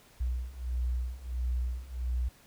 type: beating tone pair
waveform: sine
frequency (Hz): 60.7 / 62.2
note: B1 / B1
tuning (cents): -29 / +13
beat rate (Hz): 1.5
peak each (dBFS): -34 / -32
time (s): 0.2-2.29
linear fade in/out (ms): 10
effects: pink hiss -59 dBFS RMS until 2.46 s